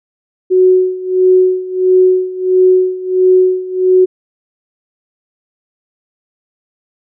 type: tone with tremolo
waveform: sine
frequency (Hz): 370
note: F#4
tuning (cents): 0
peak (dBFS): -4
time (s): 0.5-4.06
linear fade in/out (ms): 20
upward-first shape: sine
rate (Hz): 1.5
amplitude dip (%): 85
effects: none